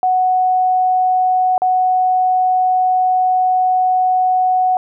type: tone with dropouts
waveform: sine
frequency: 740 Hz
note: F#5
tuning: in tune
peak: -11 dBFS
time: 0.03-4.77 s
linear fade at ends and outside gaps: 1 ms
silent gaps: 1.579-1.619 s
effects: none